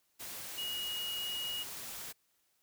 sine tone in noise, 2887 Hz, F#7, 43 cents flat, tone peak -36 dBFS, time 0.57-1.64 s, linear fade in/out 20 ms, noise white, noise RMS -44 dBFS, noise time 0.19-2.13 s, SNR +5 dB, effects white hiss -75 dBFS RMS until 2.62 s

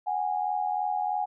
sine tone pair together, 740 / 823.1 Hz, F#5 / G#5, 0 / -16 cents, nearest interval major second, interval 184 cents, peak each -29 / -28 dBFS, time 0.06-1.26 s, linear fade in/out 20 ms, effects none

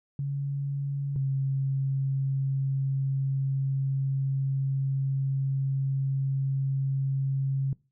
sine tone pair in turn, 140 / 135.7 Hz, C#3 / C#3, +18 / -36 cents, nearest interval minor second, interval 54 cents, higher first, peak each -27 / -24 dBFS, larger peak second, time 0.19-1.16 / 1.16-7.73 s, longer second, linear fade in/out 2 ms, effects noise-tail reverb RT60 0.3 s tail -22 dB re dry

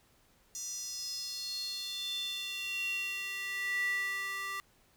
square tone with high-pass filter sweep, 392 Hz, G4, in tune, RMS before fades -37 dBFS, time 0.55-4.6 s, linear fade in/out 0 ms, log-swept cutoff 6200 to 1500 Hz, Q 7.7, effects pink hiss -67 dBFS RMS until 4.96 s

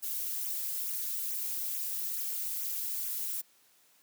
violet noise with flanger, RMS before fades -35 dBFS, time 0.02-3.42 s, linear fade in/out 20 ms, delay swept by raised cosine 0.21 to 6.21 ms, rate 2.3 Hz, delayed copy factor -0.9, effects white hiss -65 dBFS RMS until 4.02 s + high-pass 150 Hz 12 dB/octave

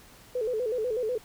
sine tone with vibrato, 466.2 Hz, A#4, in tune, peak -26 dBFS, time 0.35-1.18 s, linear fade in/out 5 ms, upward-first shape square, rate 8.1 Hz, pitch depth 120 cents each way, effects pink hiss -53 dBFS RMS until 1.24 s

